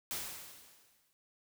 white noise with exponential decay, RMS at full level -37 dBFS, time 0.11-1.13 s, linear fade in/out 0 ms, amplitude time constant 220 ms, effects none

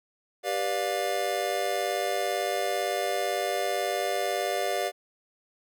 square chord, G dominant seventh, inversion none, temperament just, 392 / 490 / 588 / 705.6 Hz, G4 / B4 / D5 / F5, 0 / -14 / +2 / +18 cents, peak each -34 / -35 / -32 / -31 dBFS, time 0.43-4.92 s, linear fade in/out 50 ms, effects none

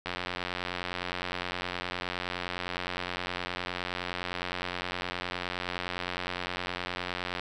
click train, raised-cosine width 0.3 ms, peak -16 dBFS, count 659, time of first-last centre 0.06-7.396 s, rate 89.7 Hz, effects none

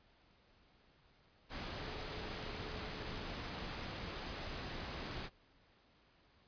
sine tone in noise, 430 Hz, A4, 40 cents flat, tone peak -54 dBFS, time 1.78-3.25 s, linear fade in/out 50 ms, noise pink, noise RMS -44 dBFS, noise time 1.49-5.3 s, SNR -13 dB, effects pink hiss -69 dBFS RMS until 6.47 s + resampled to 11025 Hz

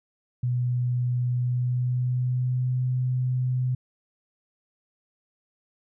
sine tone with pitch glide, 123.47 to 126.87 Hz, B2 to B2, 0 to +47 cents, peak -22 dBFS, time 0.43-3.75 s, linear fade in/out 5 ms, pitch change +47 cents, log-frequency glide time 1.35-2.82 s, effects none

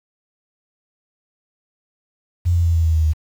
sine tone with pitch steps, 87.2 / 85.55 / 83.94 / 82.35 / 80.8 / 79.27 / 77.78 Hz, F2 / F2 / E2 / E2 / E2 / D#2 / D#2, -2 / -35 / +32 / -1 / -34 / +33 / 0 cents, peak -13 dBFS, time 2.45-3.136 s, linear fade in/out 20 ms, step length 98 ms, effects 7-bit

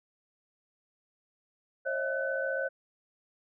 sine tone cluster, 540 / 615 / 662 / 1507 Hz, C#5 / D#5 / E5 / F#6, -45 / -20 / +7 / +31 cents, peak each -32 / -39 / -39 / -33 dBFS, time 1.85-2.69 s, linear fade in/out 20 ms, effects none

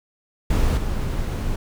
brown noise with level steps, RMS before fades -18 / -24 dBFS, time 0.5-1.56 s, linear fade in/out 5 ms, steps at 0.77 s, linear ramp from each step 5 ms, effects none

